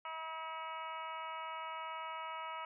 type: harmonic tone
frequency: 320.9 Hz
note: E4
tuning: 46 cents flat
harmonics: 2 / 3 / 4 / 5 / 6 / 7 / 8 / 9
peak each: -51 / -44 / -45 / -59 / -57 / -51 / -58 / -54 dBFS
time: 0.05-2.65 s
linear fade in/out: 2 ms
effects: none